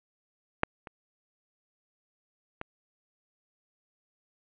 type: clicks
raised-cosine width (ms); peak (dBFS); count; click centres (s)
0.5; -7 / -27 / -20; 3; 0.634 / 0.872 / 2.614
effects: resampled to 8000 Hz + 8-bit